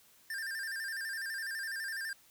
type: tone with vibrato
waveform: square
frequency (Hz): 1691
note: G#6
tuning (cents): +31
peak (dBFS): -37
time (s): 0.3-2.13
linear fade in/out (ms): 2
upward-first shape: square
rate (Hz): 12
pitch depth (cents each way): 96
effects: white hiss -63 dBFS RMS until 2.3 s